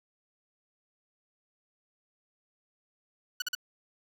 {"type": "tone bursts", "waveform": "15% pulse", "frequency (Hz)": 1476, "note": "F#6", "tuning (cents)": -5, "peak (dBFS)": -23, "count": 3, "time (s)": [3.4, 3.551], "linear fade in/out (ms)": 5, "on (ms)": 21, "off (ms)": 44, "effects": []}